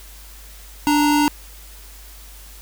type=tone pair together; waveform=square; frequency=293.7 / 932.4 Hz; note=D4 / A#5; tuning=0 / 0 cents; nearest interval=octave + minor sixth; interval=2000 cents; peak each=-16 / -20 dBFS; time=0.87-1.28 s; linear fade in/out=0 ms; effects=added 50 Hz sine -40 dBFS peak until 2.61 s + white hiss -44 dBFS RMS until 2.61 s